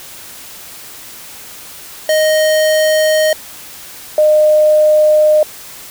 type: tone pair in turn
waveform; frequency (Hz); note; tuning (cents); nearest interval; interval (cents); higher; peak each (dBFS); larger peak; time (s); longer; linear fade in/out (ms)
square / sine; 622.3 / 610.9; D#5 / D#5; 0 / -32; unison; 32; first; -10 / -6; second; 2.09-3.33 / 4.18-5.43; second; 2
effects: white hiss -33 dBFS RMS until 5.9 s